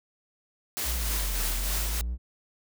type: noise with tremolo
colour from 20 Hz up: white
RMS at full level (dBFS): -30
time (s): 0.77-2.01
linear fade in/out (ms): 0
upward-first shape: triangle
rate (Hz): 3.3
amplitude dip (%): 45
type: linear two-way sweep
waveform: triangle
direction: down then up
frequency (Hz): 63.7 to 38.85 to 62.4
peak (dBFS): -26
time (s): 0.84-2.18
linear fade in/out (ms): 50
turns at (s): 1.44
effects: none